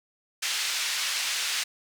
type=band-pass noise; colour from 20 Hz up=pink; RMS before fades=-29 dBFS; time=0.42-1.64 s; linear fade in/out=10 ms; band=2300 to 7000 Hz; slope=12 dB/octave; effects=none